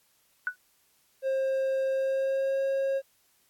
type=tone with exponential decay; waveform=sine; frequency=1480 Hz; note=F#6; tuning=in tune; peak=-22 dBFS; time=0.47-0.56 s; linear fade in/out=1 ms; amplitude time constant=19 ms
type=tone with pitch glide; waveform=triangle; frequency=533 to 542 Hz; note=C5 to C#5; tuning=+32 to -39 cents; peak=-23 dBFS; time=1.22-3.02 s; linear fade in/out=50 ms; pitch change=+29 cents; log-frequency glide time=1.92-2.62 s
effects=white hiss -67 dBFS RMS until 3.49 s + AAC 64 kbps